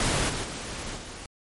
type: noise with level steps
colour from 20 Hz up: pink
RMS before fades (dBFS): -25 / -31 / -35 / -40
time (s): 0-1.26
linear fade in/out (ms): 2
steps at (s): 0.28 / 0.43 / 0.96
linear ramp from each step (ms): 20
effects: MP3 48 kbps